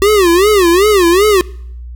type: tone with vibrato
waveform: square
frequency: 380 Hz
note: F#4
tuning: 46 cents sharp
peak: -7 dBFS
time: 0.02-1.41 s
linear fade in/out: 0 ms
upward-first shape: sine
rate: 2.6 Hz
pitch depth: 210 cents each way
effects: noise-tail reverb RT60 0.7 s tail -24 dB re dry + added 60 Hz sine -25 dBFS peak until 1.95 s